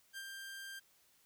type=tone with ADSR envelope; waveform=sawtooth; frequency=1586 Hz; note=G6; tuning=20 cents sharp; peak=-39 dBFS; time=0.13-0.8 s; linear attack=42 ms; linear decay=57 ms; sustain=-3 dB; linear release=16 ms; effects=white hiss -70 dBFS RMS until 1.25 s